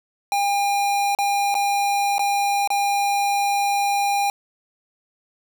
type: tone with dropouts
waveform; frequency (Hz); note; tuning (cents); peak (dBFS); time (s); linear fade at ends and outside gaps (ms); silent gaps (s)
square; 805; G5; +46; -19; 0.32-4.3; 1; 1.15-1.187 / 1.543-1.551 / 2.182-2.193 / 2.675-2.703
effects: none